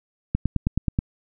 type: click train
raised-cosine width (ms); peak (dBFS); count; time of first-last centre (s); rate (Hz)
5; -8; 7; 0.35-0.989; 9.39
effects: none